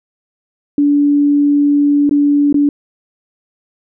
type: tone with dropouts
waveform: sine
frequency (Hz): 288.6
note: D4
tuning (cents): -30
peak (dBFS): -8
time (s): 0.78-2.69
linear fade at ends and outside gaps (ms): 2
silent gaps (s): 2.094-2.11 / 2.527-2.543
effects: none